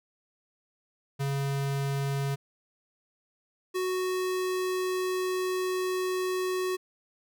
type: tone pair in turn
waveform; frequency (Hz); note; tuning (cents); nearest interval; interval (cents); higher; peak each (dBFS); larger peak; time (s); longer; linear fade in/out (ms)
square; 138.8 / 369.6; C#3 / F#4; +3 / -2; octave + perfect fourth; 1695; second; -28; neither; 1.19-2.36 / 3.74-6.77; second; 20
effects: none